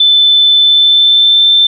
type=tone with pitch glide; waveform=sine; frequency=3520 to 3553 Hz; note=A7 to A7; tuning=0 to +16 cents; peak=-4 dBFS; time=0-1.67 s; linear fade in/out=5 ms; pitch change=+16 cents; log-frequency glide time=0.6-1.5 s; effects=none